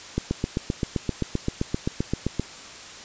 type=click train; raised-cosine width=3 ms; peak=-10 dBFS; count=18; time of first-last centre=0.18-2.396 s; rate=7.67 Hz; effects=white hiss -41 dBFS RMS until 3.04 s + resampled to 16000 Hz